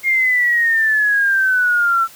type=exponential sweep; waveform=sine; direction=down; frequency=2143 to 1334 Hz; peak=-12 dBFS; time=0.03-2.08 s; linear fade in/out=50 ms; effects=white hiss -42 dBFS RMS until 2.15 s + high-pass 60 Hz 12 dB/octave